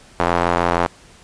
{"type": "tone with band-pass filter", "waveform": "square", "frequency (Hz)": 43.22, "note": "F1", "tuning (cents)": -17, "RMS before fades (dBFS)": -18, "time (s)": [0.19, 0.87], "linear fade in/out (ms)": 10, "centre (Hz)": 930, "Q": 1.2, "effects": ["pink hiss -47 dBFS RMS until 1.23 s", "resampled to 22050 Hz"]}